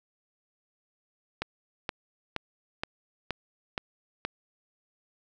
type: click train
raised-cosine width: 0.3 ms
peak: -14 dBFS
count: 7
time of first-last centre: 1.42-4.25 s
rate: 2.12 Hz
effects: none